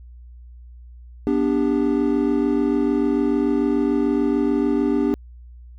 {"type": "chord", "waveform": "triangle", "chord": "G major", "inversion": "first", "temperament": "equal with one note detuned", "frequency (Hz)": [246.9, 293.7, 397.9], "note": ["B3", "D4", "G4"], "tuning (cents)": [0, 0, 26], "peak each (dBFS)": [-20, -18, -21], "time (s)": [1.27, 5.14], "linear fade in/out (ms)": 0, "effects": ["added 60 Hz sine -39 dBFS peak until 5.78 s"]}